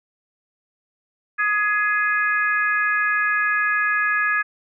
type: harmonic tone with a mistuned harmonic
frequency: 415.3 Hz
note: G#4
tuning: in tune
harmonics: 3 / 4 / 5 / 6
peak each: -24 / -19 / -30 / -29 dBFS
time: 1.38-4.43 s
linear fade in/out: 20 ms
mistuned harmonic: 4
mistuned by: +19 cents
effects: none